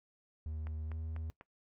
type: tone with pitch glide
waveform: triangle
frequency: 77.9 to 79.95 Hz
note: D#2 to D#2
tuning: +3 to +48 cents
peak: -36 dBFS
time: 0.46-1.3 s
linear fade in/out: 0 ms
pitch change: +45 cents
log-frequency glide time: 0.84-0.97 s
type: click train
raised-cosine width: 0.5 ms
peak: -35 dBFS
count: 4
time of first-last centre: 0.67-1.411 s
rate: 4.05 Hz
effects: noise-tail reverb RT60 0.1 s tail -19 dB re dry

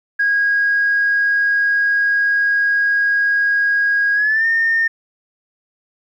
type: tone with pitch glide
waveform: sine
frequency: 1641 to 1820.8 Hz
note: G#6 to A#6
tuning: -21 to -41 cents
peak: -12 dBFS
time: 0.19-4.88 s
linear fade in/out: 10 ms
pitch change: +180 cents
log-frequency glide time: 4.14-4.46 s
effects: tanh soft clip ceiling -8 dBFS + 9-bit

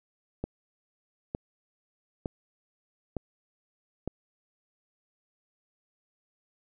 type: click train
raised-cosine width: 2 ms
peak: -18 dBFS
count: 5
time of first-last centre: 0.44-4.076 s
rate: 1.1 Hz
effects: none

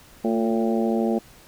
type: harmonic tone with a mistuned harmonic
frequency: 113 Hz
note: A2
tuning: 47 cents sharp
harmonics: 2 / 3 / 4 / 5 / 6 / 7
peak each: -22 / -26 / -28 / -30 / -32 / -33 dBFS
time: 0.24-1.19 s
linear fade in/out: 10 ms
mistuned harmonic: 3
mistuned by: +59 cents
effects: pink hiss -50 dBFS RMS until 1.47 s

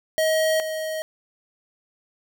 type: tone pair in turn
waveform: square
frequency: 633 / 630.4 Hz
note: D#5 / D#5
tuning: +30 / +23 cents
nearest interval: unison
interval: 7 cents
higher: first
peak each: -19 / -27 dBFS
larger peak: first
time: 0.18-0.6 / 0.6-1.02 s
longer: neither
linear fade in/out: 0 ms
effects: 8-bit

